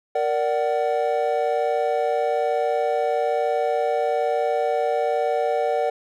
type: chord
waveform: triangle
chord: Bb augmented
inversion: none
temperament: equal with one note detuned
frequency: 466.2 / 587.3 / 750.3 Hz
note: Bb4 / D5 / F#5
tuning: 0 / 0 / +24 cents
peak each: -22 dBFS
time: 0.15-5.9 s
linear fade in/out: 5 ms
effects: none